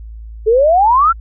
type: exponential sweep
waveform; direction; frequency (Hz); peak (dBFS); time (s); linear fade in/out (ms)
sine; up; 421.5 to 1396.9; -7; 0.46-1.13; 20
effects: added 55 Hz sine -28 dBFS peak until 1.2 s